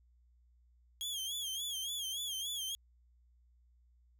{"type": "tone with vibrato", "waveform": "sawtooth", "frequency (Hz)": 3276, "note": "G#7", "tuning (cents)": -24, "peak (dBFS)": -34, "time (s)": [1.01, 2.75], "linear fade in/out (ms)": 0, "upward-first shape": "sine", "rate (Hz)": 3.5, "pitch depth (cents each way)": 100, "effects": ["added 60 Hz sine -64 dBFS peak until 4.19 s"]}